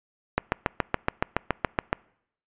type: click train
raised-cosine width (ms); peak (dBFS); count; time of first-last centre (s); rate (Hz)
0.5; -6; 12; 0.38-1.929; 7.1
effects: noise-tail reverb RT60 0.7 s tail -25 dB re dry + resampled to 8000 Hz